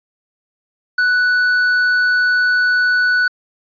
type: tone with tanh clipping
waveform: sine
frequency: 1483 Hz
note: F#6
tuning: 4 cents sharp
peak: -13 dBFS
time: 0.98-3.28 s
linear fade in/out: 5 ms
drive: 7 dB
effects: resampled to 11025 Hz